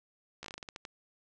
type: slowing click train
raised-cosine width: 0.2 ms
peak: -25 dBFS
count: 11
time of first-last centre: 0.43-0.852 s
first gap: 14 ms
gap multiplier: 1.23
effects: resampled to 22050 Hz